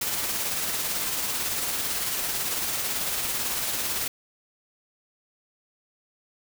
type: noise with tremolo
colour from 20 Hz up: white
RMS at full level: -27 dBFS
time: 0.01-4.08 s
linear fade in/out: 5 ms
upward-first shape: sine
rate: 18 Hz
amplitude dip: 30%
effects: none